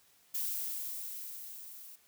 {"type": "noise with level ramp", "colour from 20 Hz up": "violet", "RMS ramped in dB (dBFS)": [-34, -51], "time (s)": [0.34, 1.96], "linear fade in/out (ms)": 10, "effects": ["white hiss -66 dBFS RMS until 2.07 s"]}